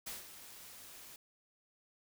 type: noise with ADSR envelope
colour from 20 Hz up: white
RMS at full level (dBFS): -42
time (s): 0.06-1.16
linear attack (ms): 12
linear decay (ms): 160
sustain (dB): -11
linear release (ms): 3
effects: none